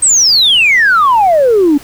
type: exponential sweep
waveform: sine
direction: down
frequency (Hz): 8500 to 275.4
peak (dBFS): -4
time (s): 0.02-1.78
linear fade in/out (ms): 10
effects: tanh soft clip ceiling -2 dBFS + pink hiss -35 dBFS RMS until 1.83 s